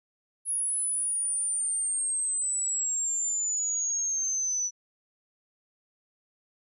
sine exponential sweep, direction down, 10548 to 5920 Hz, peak -26 dBFS, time 0.45-4.71 s, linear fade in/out 50 ms, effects none

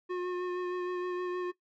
square tone with vibrato, 360 Hz, F#4, 47 cents flat, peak -32 dBFS, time 0.09-1.52 s, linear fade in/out 20 ms, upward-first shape sine, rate 6.4 Hz, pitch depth 16 cents each way, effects noise-tail reverb RT60 0.1 s tail -17 dB re dry + low-pass 2000 Hz 12 dB/octave

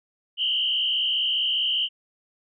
sine tone with frequency modulation, 3000 Hz, F#7, 23 cents sharp, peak -21 dBFS, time 0.37-1.89 s, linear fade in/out 50 ms, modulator 64.9 Hz, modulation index 2.5, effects none

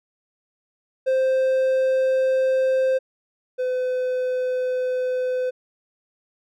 triangle tone pair in turn, 523.3 / 506.9 Hz, C5 / B4, 0 / +45 cents, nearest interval minor second, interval 55 cents, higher first, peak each -15 / -19 dBFS, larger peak first, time 1.06-2.99 / 3.58-5.51 s, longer neither, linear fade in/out 20 ms, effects none

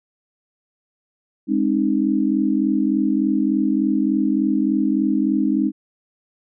sine chord, Ab major, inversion none, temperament equal with one note detuned, 207.7 / 267.7 / 311.1 Hz, Ab3 / C4 / Eb4, 0 / +40 / 0 cents, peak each -21 / -20 / -20 dBFS, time 1.47-5.72 s, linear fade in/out 50 ms, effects none

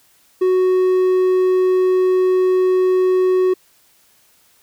triangle tone, 370 Hz, F#4, in tune, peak -10 dBFS, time 0.41-3.54 s, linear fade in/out 10 ms, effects white hiss -55 dBFS RMS until 4.62 s

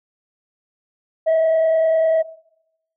sine tone with frequency modulation, 645 Hz, E5, 38 cents flat, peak -11 dBFS, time 1.26-2.23 s, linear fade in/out 20 ms, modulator 30 Hz, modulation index 0.28, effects noise-tail reverb RT60 0.8 s tail -20 dB re dry + tanh soft clip ceiling -12 dBFS

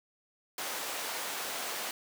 pink high-pass noise, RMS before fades -37 dBFS, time 0.58-1.91 s, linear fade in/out 2 ms, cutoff 560 Hz, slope 12 dB/octave, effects none

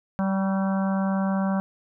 harmonic tone with a mistuned harmonic, 193.2 Hz, G3, 25 cents flat, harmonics 1 / 3 / 4 / 5 / 6 / 7 / 8, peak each -22 / -32 / -34 / -36 / -38 / -39 / -40 dBFS, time 0.19-1.6 s, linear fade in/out 0 ms, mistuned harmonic 6, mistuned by -36 cents, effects none

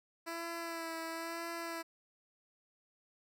10% pulse tone with vibrato, 331.9 Hz, E4, 12 cents sharp, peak -31 dBFS, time 0.26-1.83 s, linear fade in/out 20 ms, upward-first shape sine, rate 1 Hz, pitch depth 26 cents each way, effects none

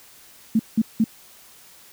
sine tone bursts, 222 Hz, A3, 16 cents sharp, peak -14 dBFS, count 3, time 0.55-1.042 s, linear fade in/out 5 ms, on 44 ms, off 180 ms, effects white hiss -49 dBFS RMS until 1.92 s

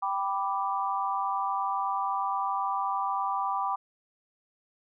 sine chord, G major, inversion none, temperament equal, 784 / 987.8 / 1174.7 Hz, G5 / B5 / D6, 0 / 0 / 0 cents, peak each -31 dBFS, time 0.02-3.76 s, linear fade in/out 10 ms, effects none

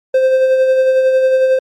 triangle tone with tremolo, 522 Hz, C5, 4 cents flat, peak -5 dBFS, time 0.14-1.59 s, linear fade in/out 5 ms, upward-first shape sine, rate 11 Hz, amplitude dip 35%, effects MP3 64 kbps

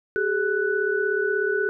sine tone cluster, 387.7 / 424.2 / 1486 Hz, G4 / G#4 / F#6, -19 / +37 / +7 cents, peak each -25 dBFS, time 0.16-1.69 s, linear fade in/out 0 ms, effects none

